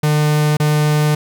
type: tone with dropouts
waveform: 45% pulse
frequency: 150.5 Hz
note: D3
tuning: 43 cents sharp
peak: -12 dBFS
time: 0.03-1.15 s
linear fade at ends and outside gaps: 5 ms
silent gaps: 0.57-0.599 s
effects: none